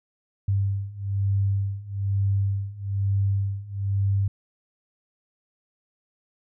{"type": "beating tone pair", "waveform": "sine", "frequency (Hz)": [98.2, 99.3], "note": ["G2", "G2"], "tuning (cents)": [4, 23], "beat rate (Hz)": 1.1, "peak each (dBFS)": [-26, -24], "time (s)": [0.48, 4.28], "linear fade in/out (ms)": 5, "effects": []}